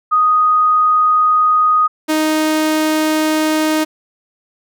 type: tone pair in turn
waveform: sine / sawtooth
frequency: 1244.5 / 311.1 Hz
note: D#6 / D#4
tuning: 0 / 0 cents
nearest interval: 2 octaves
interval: 2400 cents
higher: first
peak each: -9 dBFS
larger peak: neither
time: 0.11-1.88 / 2.08-3.85 s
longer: neither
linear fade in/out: 20 ms
effects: none